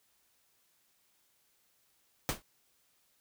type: noise with exponential decay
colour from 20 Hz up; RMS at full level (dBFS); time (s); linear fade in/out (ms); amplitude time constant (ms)
pink; -27; 2.29-2.42; 0; 28
effects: white hiss -72 dBFS RMS until 3.2 s